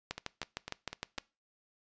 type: two click trains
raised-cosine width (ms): 0.2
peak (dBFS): -18 / -22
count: 8 / 5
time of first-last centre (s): 0.11-1.184 / 0.18-1.18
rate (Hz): 6.52 / 4
effects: noise-tail reverb RT60 0.3 s tail -22 dB re dry + resampled to 16000 Hz